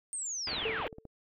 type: linear sweep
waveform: sine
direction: down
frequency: 8760 to 388.9 Hz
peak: -34 dBFS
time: 0.13-0.87 s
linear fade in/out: 0 ms
type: low-pass noise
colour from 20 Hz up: white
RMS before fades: -40 dBFS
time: 0.47-0.88 s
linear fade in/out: 2 ms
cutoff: 3200 Hz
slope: 48 dB/octave
type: clicks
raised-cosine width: 2 ms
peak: -31 dBFS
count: 8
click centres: 0.531 / 0.582 / 0.629 / 0.695 / 0.801 / 0.928 / 0.984 / 1.053 s
type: tone with exponential decay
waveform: sine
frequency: 444.5 Hz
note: A4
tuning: 18 cents sharp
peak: -30 dBFS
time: 0.65-1.07 s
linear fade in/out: 5 ms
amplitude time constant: 90 ms
effects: none